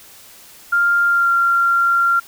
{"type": "tone with pitch glide", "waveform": "sine", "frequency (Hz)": [1398, 1381.1], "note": ["F6", "F6"], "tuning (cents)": [1, -20], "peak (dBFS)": -12, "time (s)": [0.72, 2.2], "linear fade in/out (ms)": 10, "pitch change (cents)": -21, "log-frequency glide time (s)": [1.07, 1.31], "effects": ["white hiss -43 dBFS RMS until 2.27 s"]}